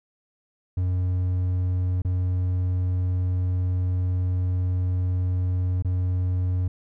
triangle tone with dropouts, 91 Hz, F#2, 28 cents flat, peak -19 dBFS, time 0.77-6.68 s, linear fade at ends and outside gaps 5 ms, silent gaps 2.02-2.048 / 5.824-5.847 s, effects none

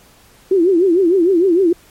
sine tone with vibrato, 359 Hz, F4, 48 cents sharp, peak -9 dBFS, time 0.51-1.73 s, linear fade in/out 5 ms, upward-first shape triangle, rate 6.6 Hz, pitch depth 200 cents each way, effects pink hiss -48 dBFS RMS until 1.9 s + MP3 64 kbps

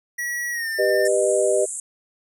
square tone with pitch glide, 1926 to 1797 Hz, B6 to A6, -44 to +36 cents, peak -25 dBFS, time 0.18-1.08 s, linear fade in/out 10 ms, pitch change -120 cents, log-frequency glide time 0.51-0.69 s
sine chord, G augmented, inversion none, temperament equal with one note detuned, 392 / 493.9 / 613.3 Hz, G4 / B4 / D#5, 0 / 0 / -25 cents, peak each -21 / -22 / -20 dBFS, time 0.78-1.66 s, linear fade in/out 20 ms
pink band-pass noise, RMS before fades -31 dBFS, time 1.05-1.8 s, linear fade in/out 2 ms, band 7100 to 10000 Hz, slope 96 dB/octave
effects none

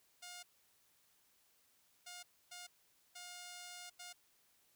5% pulse tone bursts at uneven times, 712 Hz, F5, 33 cents sharp, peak -38 dBFS, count 5, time 0.22-0.43 / 2.06-2.23 / 2.51-2.67 / 3.15-3.9 / 3.99-4.13 s, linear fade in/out 10 ms, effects white hiss -73 dBFS RMS until 4.75 s

